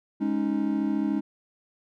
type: chord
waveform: triangle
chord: Ab suspended fourth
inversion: none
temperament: equal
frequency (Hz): 207.7 / 277.2 / 311.1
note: Ab3 / Db4 / Eb4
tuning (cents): 0 / 0 / 0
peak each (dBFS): -26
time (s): 0.2-1.21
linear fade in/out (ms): 20
effects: none